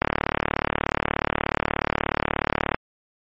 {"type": "click train", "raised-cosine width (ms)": 0.5, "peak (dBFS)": -4, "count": 101, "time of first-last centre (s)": [0.02, 2.745], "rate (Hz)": 36.7, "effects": ["MP3 32 kbps"]}